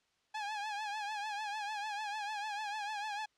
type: tone with vibrato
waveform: sawtooth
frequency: 838 Hz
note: G#5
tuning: 15 cents sharp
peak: -33 dBFS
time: 0.34-3.26 s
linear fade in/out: 10 ms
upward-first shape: triangle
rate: 6.7 Hz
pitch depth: 88 cents each way
effects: white hiss -75 dBFS RMS until 3.37 s + low-pass 5000 Hz 12 dB/octave